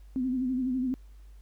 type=tone with vibrato; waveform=sine; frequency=256 Hz; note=C4; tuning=38 cents flat; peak=-26 dBFS; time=0.16-0.94 s; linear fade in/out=0 ms; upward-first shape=sine; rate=12 Hz; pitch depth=61 cents each way; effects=added 50 Hz sine -47 dBFS peak until 1.41 s + pink hiss -68 dBFS RMS until 1.41 s